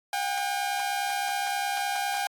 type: tone pair together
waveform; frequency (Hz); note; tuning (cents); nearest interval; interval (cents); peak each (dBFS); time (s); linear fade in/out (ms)
sawtooth; 732.3 / 802; F#5 / G5; -18 / +39; major second; 157; -29 / -24; 0.13-2.27; 2
effects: AAC 64 kbps